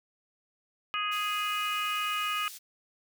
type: harmonic tone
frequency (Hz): 415.3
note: G#4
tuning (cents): 0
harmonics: 3 / 4 / 5 / 6 / 7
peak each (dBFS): -31 / -41 / -41 / -35 / -35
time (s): 0.94-2.48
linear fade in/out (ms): 0
type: high-pass noise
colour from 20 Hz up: pink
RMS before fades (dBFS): -45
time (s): 1.11-2.59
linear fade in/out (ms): 20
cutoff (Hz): 4300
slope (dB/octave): 12
effects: none